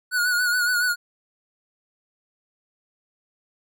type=tone with vibrato; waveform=square; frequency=1461 Hz; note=F#6; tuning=22 cents flat; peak=-20 dBFS; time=0.11-0.96 s; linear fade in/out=50 ms; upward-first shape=sine; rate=7.1 Hz; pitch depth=45 cents each way; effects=none